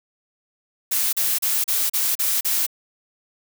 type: noise bursts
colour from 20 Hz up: blue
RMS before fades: -21 dBFS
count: 7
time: 0.91-2.666 s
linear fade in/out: 10 ms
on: 220 ms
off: 36 ms
effects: none